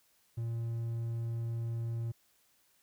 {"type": "tone", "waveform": "triangle", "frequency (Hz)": 115.7, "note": "A#2", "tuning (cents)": -13, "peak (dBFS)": -31, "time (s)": [0.37, 2.12], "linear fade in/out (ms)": 10, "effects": ["white hiss -70 dBFS RMS until 2.82 s"]}